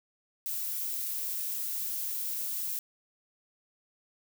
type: noise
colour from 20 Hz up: violet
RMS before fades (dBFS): -34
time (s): 0.46-2.79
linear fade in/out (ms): 0
effects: none